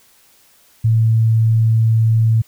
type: tone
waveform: sine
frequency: 112.3 Hz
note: A2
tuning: 36 cents sharp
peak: -10 dBFS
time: 0.84-2.42 s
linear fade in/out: 10 ms
effects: white hiss -52 dBFS RMS until 2.47 s